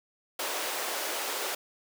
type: high-pass noise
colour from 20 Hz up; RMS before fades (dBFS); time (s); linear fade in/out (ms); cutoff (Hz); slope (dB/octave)
pink; -33; 0.39-1.55; 5; 400; 24
effects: none